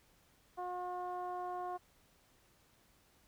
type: tone with low-pass filter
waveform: 15% pulse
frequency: 360 Hz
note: F#4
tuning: 47 cents flat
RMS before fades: -41 dBFS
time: 0.57-1.78 s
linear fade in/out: 20 ms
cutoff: 880 Hz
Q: 3.7
effects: pink hiss -69 dBFS RMS until 3.27 s